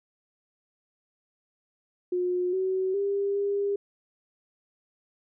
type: tone with pitch steps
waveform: sine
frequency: 359.7 / 376.6 / 399.6 / 402.4 Hz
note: F#4 / F#4 / G4 / G4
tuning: -49 / +31 / +33 / +45 cents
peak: -24 dBFS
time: 2.12-3.76 s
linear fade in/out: 5 ms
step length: 410 ms
effects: none